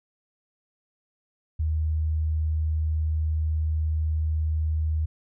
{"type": "tone", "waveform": "sine", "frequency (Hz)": 78.2, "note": "D#2", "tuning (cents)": 9, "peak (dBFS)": -22, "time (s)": [1.59, 5.06], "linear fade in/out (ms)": 10, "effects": []}